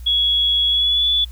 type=tone with pitch glide; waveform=sine; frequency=3351 to 3449 Hz; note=G#7 to A7; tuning=+15 to -35 cents; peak=-14 dBFS; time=0.06-1.25 s; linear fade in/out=10 ms; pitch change=+50 cents; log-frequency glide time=0.68-1.06 s; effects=added 60 Hz sine -31 dBFS peak until 1.31 s + white hiss -51 dBFS RMS until 1.31 s